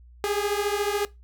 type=beating tone pair; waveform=sawtooth; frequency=403.9 / 417.9 Hz; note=G#4 / G#4; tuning=-48 / +11 cents; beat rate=14 Hz; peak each=-23 dBFS; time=0.24-1.05 s; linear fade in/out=0 ms; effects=noise-tail reverb RT60 0.2 s tail -19 dB re dry + added 60 Hz sine -47 dBFS peak until 1.23 s